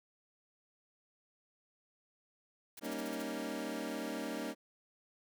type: noise bursts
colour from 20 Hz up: white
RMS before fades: -49 dBFS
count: 7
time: 2.77-3.222 s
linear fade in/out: 5 ms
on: 26 ms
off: 45 ms
type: chord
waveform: 25% pulse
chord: Eb dominant seventh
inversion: first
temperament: equal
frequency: 196 / 233.1 / 277.2 / 311.1 Hz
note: G3 / Bb3 / Db4 / Eb4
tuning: 0 / 0 / 0 / 0 cents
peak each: -43 / -39 / -39 / -39 dBFS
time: 2.81-4.55 s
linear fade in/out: 50 ms
effects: none